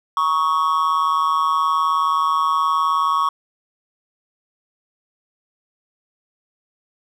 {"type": "tone with amplitude modulation", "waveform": "triangle", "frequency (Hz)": 1112, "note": "C#6", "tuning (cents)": 5, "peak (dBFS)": -10, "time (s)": [0.17, 3.29], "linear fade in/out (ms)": 2, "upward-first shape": "sine", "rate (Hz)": 159, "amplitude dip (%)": 85, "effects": []}